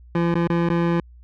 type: tone with dropouts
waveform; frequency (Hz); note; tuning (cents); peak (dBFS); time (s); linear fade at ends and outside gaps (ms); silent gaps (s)
25% pulse; 170.2; F3; -44; -14; 0.15-1; 2; 0.342-0.352 / 0.474-0.499 / 0.69-0.7
effects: added 60 Hz sine -43 dBFS peak until 1.23 s + low-pass 2000 Hz 12 dB/octave